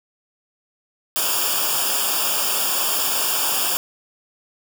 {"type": "noise with comb filter", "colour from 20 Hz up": "white", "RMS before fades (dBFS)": -21, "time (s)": [1.16, 3.77], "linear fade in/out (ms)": 0, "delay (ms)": 0.49, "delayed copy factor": -0.9, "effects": []}